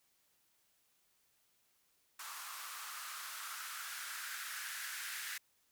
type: noise with band-pass filter sweep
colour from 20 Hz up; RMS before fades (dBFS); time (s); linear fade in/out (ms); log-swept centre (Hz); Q
violet; -45; 2.19-5.38; 5; 1100 to 1700; 3.9
effects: white hiss -75 dBFS RMS until 5.71 s